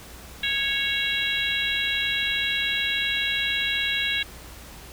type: harmonic tone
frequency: 552 Hz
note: C#5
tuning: 7 cents flat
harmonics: 3 / 4 / 5 / 6 / 7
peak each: -29 / -29 / -29 / -29 / -29 dBFS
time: 0.43-4.23 s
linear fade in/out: 5 ms
effects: added 60 Hz sine -47 dBFS peak until 4.92 s + pink hiss -44 dBFS RMS until 4.92 s